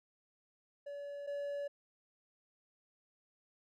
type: tone pair in turn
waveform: triangle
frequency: 571 / 571 Hz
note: D5 / D5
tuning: -49 / -49 cents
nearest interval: unison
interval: 0 cents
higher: neither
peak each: -40 / -35 dBFS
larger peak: second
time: 0.86-1.27 / 1.27-1.68 s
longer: neither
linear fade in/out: 10 ms
effects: none